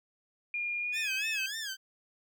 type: tone with pitch glide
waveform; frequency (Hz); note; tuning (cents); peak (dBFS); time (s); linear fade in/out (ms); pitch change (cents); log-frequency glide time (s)
sine; 2417 to 2576; D7 to E7; +49 to -41; -31; 0.54-1.46; 2; +110; 0.8-1.25
type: tone with vibrato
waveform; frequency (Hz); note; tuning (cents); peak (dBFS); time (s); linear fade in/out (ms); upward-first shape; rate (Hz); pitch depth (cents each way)
15% pulse; 1668; G#6; +7; -29; 0.92-1.77; 50; sine; 3.4; 140
effects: none